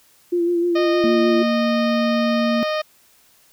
sine tone with vibrato, 345.6 Hz, F4, 18 cents flat, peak -16 dBFS, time 0.32-1.43 s, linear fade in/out 10 ms, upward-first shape sine, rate 6.5 Hz, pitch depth 31 cents each way
harmonic tone, 616 Hz, D#5, 17 cents flat, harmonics 1 / 2 / 3 / 4 / 5 / 6 / 7 / 8 / 9, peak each -21 / -27 / -31 / -33 / -35 / -37 / -38 / -39 / -40 dBFS, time 0.75-2.82 s, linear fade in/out 10 ms
sine tone, 231.9 Hz, A#3, 9 cents flat, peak -18 dBFS, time 1.04-2.63 s, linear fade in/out 0 ms
effects white hiss -55 dBFS RMS until 3.52 s

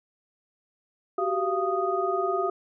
sine tone cluster, 373.2 / 392.9 / 689 / 1242 Hz, F#4 / G4 / F5 / D#6, +15 / +4 / -24 / -3 cents, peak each -29 dBFS, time 1.18-2.5 s, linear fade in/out 5 ms, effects none

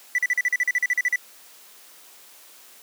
triangle tone bursts, 1975.5 Hz, B6, in tune, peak -16 dBFS, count 14, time 0.15-1.159 s, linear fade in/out 2 ms, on 34 ms, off 41 ms, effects white hiss -49 dBFS RMS until 2.82 s + high-pass 300 Hz 12 dB/octave

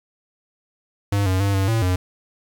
square tone with pitch steps, 100.7 / 93.5 / 99.6 / 96.6 / 113 / 91.2 Hz, G2 / F#2 / G2 / G2 / A2 / F#2, +47 / +19 / +28 / -25 / +47 / -24 cents, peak -18 dBFS, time 1.12-1.96 s, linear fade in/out 5 ms, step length 140 ms, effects 8-bit

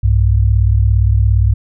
sine tone pair together, 63.6 / 100.96 Hz, C2 / G#2, -48 / -48 cents, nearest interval minor sixth, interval 800 cents, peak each -11 dBFS, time 0.03-1.54 s, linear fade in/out 10 ms, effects none

